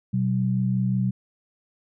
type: tone pair together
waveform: sine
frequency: 124.42 / 190 Hz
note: B2 / F#3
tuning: +13 / +46 cents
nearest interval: perfect fifth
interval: 733 cents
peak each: -23 dBFS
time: 0.13-1.11 s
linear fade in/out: 10 ms
effects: none